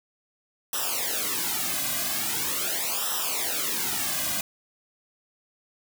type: noise with flanger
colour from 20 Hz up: white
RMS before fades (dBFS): -28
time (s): 0.73-4.41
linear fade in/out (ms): 2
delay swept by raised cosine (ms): 0.44 to 2.24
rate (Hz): 0.42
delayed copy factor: -1
effects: none